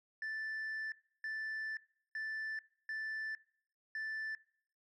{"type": "tone bursts at uneven times", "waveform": "sine", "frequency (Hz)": 1760, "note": "A6", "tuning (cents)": 0, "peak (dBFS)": -35, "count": 5, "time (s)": [[0.22, 0.92], [1.24, 1.77], [2.15, 2.59], [2.89, 3.35], [3.95, 4.35]], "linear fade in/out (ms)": 2, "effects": ["noise-tail reverb RT60 0.6 s tail -23 dB re dry", "tanh soft clip ceiling -37 dBFS"]}